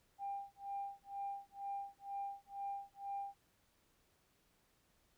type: tone with tremolo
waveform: sine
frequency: 797 Hz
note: G5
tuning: 28 cents sharp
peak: -38 dBFS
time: 0.18-3.35 s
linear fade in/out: 50 ms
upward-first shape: sine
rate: 2.1 Hz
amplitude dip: 100%
effects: tanh soft clip ceiling -34 dBFS + pink hiss -75 dBFS RMS until 5.17 s